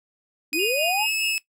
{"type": "linear sweep", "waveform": "sine", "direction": "up", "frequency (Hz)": [273.7, 911], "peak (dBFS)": -23, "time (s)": [0.52, 1.07], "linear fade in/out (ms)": 50}
{"type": "tone with pitch glide", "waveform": "sawtooth", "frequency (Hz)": [2489, 2598], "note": ["D#7", "E7"], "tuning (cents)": [0, -26], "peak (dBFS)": -20, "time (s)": [0.53, 1.38], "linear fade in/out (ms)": 0, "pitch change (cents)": 74, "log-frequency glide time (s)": [0.97, 1.12]}
{"type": "tone with tremolo", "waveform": "sine", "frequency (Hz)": 2816, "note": "F7", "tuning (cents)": 14, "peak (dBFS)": -24, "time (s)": [0.59, 1.35], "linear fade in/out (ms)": 2, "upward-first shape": "sine", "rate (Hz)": 4.8, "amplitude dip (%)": 95}
{"effects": ["noise-tail reverb RT60 0.1 s tail -17 dB re dry"]}